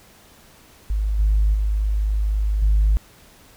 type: tone with level steps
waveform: sine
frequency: 51.91 Hz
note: G#1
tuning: in tune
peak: -18 / -13 / -17 / -12 dBFS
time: 0.9-2.97 s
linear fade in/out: 0 ms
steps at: 1.19 / 1.54 / 2.62 s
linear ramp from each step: 5 ms
effects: tanh soft clip ceiling -10 dBFS + pink hiss -50 dBFS RMS until 3.56 s